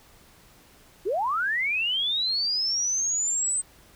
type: linear sweep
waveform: sine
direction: up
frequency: 330 to 8230 Hz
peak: -23 dBFS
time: 1.05-3.62 s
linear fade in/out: 20 ms
effects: pink hiss -55 dBFS RMS until 3.95 s